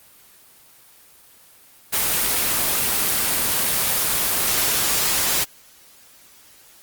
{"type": "noise", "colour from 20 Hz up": "white", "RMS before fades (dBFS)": -20, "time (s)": [1.92, 5.45], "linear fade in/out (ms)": 20, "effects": ["white hiss -50 dBFS RMS until 6.82 s", "Opus 24 kbps"]}